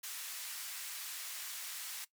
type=band-pass noise; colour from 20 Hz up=white; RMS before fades=-44 dBFS; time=0.03-2.05 s; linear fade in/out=10 ms; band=1300 to 15000 Hz; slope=12 dB/octave; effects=noise-tail reverb RT60 0.1 s tail -17 dB re dry